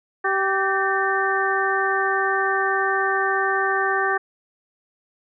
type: harmonic tone with a mistuned harmonic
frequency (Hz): 387.8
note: G4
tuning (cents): -19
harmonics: 1 / 2 / 3 / 4 / 5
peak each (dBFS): -25 / -25 / -25 / -25 / -25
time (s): 0.24-4.18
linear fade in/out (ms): 10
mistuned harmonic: 5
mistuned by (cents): -120
effects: none